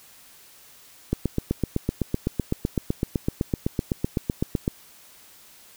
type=click train; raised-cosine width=3 ms; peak=-9 dBFS; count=29; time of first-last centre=1.13-4.679 s; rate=7.89 Hz; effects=white hiss -51 dBFS RMS until 5.76 s